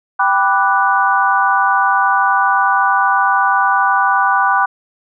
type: chord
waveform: sine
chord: G major seventh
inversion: none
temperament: equal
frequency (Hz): 784 / 987.8 / 1174.7 / 1480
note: G5 / B5 / D6 / F#6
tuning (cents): 0 / 0 / 0 / 0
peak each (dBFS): -16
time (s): 0.19-4.66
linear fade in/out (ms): 10
effects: none